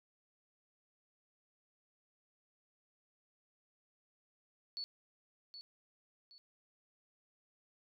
sine tone with echo, 4435 Hz, C#8, in tune, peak -39 dBFS, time 4.77-4.84 s, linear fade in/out 0 ms, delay 770 ms, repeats 2, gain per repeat -9 dB, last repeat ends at 6.38 s, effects none

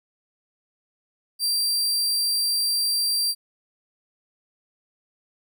sawtooth tone, 4713 Hz, D8, 5 cents sharp, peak -18 dBFS, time 1.39-3.35 s, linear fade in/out 50 ms, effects none

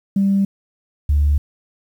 sine tone pair in turn, 196.9 / 72.99 Hz, G3 / D2, +8 / -10 cents, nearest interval octave + perfect fourth, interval 1718 cents, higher first, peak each -12 / -11 dBFS, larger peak second, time 0.16-0.45 / 1.09-1.38 s, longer neither, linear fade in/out 5 ms, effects tanh soft clip ceiling -8 dBFS + 8-bit

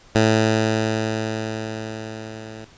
10% pulse tone with level ramp, 110 Hz, A2, in tune, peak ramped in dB -5 to -27 dBFS, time 0.15-2.65 s, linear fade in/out 5 ms, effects pink hiss -50 dBFS RMS until 2.77 s + resampled to 16000 Hz

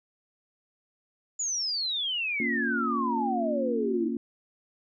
sine exponential sweep, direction down, 7040 to 311.1 Hz, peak -27 dBFS, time 1.39-4.09 s, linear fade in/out 10 ms
sine chord, Bb minor, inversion none, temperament equal, 233.1 / 277.2 / 349.2 Hz, Bb3 / Db4 / F4, 0 / 0 / 0 cents, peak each -30 / -33 / -35 dBFS, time 2.4-4.17 s, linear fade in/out 2 ms
effects none

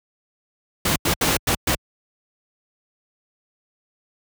pink noise bursts at uneven times, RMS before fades -19 dBFS, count 5, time 0.85-0.96 / 1.05-1.14 / 1.21-1.37 / 1.47-1.55 / 1.67-1.75 s, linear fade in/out 5 ms, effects high-pass 60 Hz 12 dB/octave

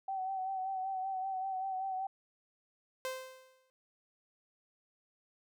sine tone with vibrato, 762 Hz, G5, 49 cents flat, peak -34 dBFS, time 0.08-2.07 s, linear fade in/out 5 ms, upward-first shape sine, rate 5.2 Hz, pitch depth 36 cents each way
sawtooth tone with exponential decay, 519 Hz, C5, 14 cents flat, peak -31 dBFS, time 3.05-3.7 s, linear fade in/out 0 ms, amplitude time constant 140 ms
effects none

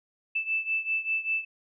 sine beating tone pair, 2637 / 2642.1 Hz, E7 / E7, 0 / +3 cents, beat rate 5.1 Hz, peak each -28 / -31 dBFS, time 0.35-1.45 s, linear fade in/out 10 ms, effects none

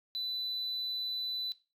sine tone, 3991 Hz, B7, 17 cents sharp, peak -32 dBFS, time 0.15-1.52 s, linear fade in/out 0 ms, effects noise-tail reverb RT60 0.3 s tail -17 dB re dry + tanh soft clip ceiling -31 dBFS

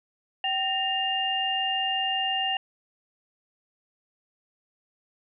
sine tone cluster, 768 / 1831 / 2807 Hz, G5 / A#6 / F7, -36 / -32 / +8 cents, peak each -29 / -34 / -26 dBFS, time 0.44-2.57 s, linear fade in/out 2 ms, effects none

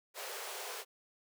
pink high-pass noise, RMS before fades -43 dBFS, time 0.14-0.85 s, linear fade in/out 50 ms, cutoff 390 Hz, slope 96 dB/octave, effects none

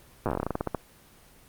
slowing click train, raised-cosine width 1 ms, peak -13 dBFS, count 17, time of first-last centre 0.26-0.747 s, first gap 8 ms, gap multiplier 1.16, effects pink hiss -55 dBFS RMS until 1.48 s + Opus 24 kbps

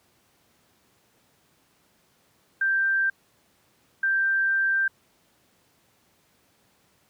sine tone bursts at uneven times, 1574 Hz, G6, 7 cents sharp, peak -20 dBFS, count 2, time 2.61-3.1 / 4.03-4.88 s, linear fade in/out 5 ms, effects pink hiss -64 dBFS RMS until 7.09 s + high-pass 100 Hz 12 dB/octave

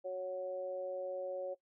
harmonic tone, 184.7 Hz, F#3, 3 cents flat, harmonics 2 / 3 / 4, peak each -46 / -37 / -50 dBFS, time 0.04-1.55 s, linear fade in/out 20 ms, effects noise-tail reverb RT60 0.1 s tail -18 dB re dry

